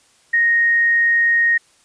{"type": "tone", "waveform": "sine", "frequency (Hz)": 1864.7, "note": "A#6", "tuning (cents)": 0, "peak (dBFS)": -12, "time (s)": [0.33, 1.58], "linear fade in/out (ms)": 10, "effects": ["white hiss -55 dBFS RMS until 1.84 s", "resampled to 22050 Hz"]}